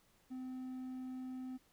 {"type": "tone", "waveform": "triangle", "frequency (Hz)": 256.9, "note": "C4", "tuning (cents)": -32, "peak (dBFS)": -40, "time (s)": [0.3, 1.58], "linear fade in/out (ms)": 20, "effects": ["pink hiss -71 dBFS RMS until 1.72 s"]}